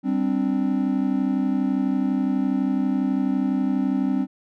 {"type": "chord", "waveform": "triangle", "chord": "G suspended fourth", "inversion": "none", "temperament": "equal", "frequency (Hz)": [196, 261.6, 293.7], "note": ["G3", "C4", "D4"], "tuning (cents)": [0, 0, 0], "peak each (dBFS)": [-23, -20, -25], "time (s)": [0.03, 4.27], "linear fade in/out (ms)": 50, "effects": []}